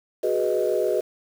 sine chord, G# minor seventh, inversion third, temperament equal with one note detuned, 370 / 417.2 / 493.9 / 622.3 Hz, F#4 / G#4 / B4 / D#5, 0 / +8 / 0 / 0 cents, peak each -25 dBFS, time 0.23-1.01 s, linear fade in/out 10 ms, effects tanh soft clip ceiling -11 dBFS + 7-bit

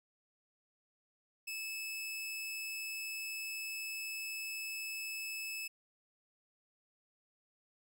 sawtooth tone, 2608 Hz, E7, 19 cents flat, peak -36 dBFS, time 1.47-5.68 s, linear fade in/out 10 ms, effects none

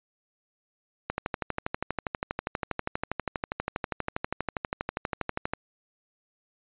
click train, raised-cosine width 0.5 ms, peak -13 dBFS, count 56, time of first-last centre 1.1-5.535 s, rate 12.4 Hz, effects resampled to 8000 Hz

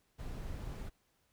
brown noise, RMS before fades -42 dBFS, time 0.18-0.9 s, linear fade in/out 20 ms, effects pink hiss -75 dBFS RMS until 1.32 s

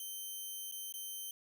5% pulse tone with dropouts, 3100 Hz, G7, 20 cents flat, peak -33 dBFS, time 0-1.31 s, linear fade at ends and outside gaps 2 ms, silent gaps 0.714-0.722 / 0.924-0.939 s, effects none

